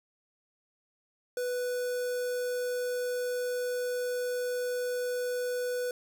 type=tone with notch filter; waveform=square; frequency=494.5 Hz; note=B4; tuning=2 cents sharp; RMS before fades=-32 dBFS; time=1.37-5.91 s; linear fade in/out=2 ms; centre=2800 Hz; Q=0.95; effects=none